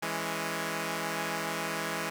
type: chord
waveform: 5% pulse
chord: C# minor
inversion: first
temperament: equal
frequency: 164.81 / 207.7 / 277.2 Hz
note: E3 / G#3 / C#4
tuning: 0 / 0 / 0 cents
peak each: -23 / -24 / -28 dBFS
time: 0.02-2.1 s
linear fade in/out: 10 ms
effects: none